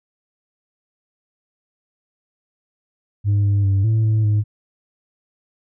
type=tone with pitch steps; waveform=sine; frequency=101.9 / 100.8 / 97.9 / 110.7 / 109 / 105.2 Hz; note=G#2 / G2 / G2 / A2 / A2 / G#2; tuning=-32 / +49 / -2 / +11 / -16 / +23 cents; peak=-11 dBFS; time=3.24-4.44 s; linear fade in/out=50 ms; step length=200 ms; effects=tanh soft clip ceiling -13 dBFS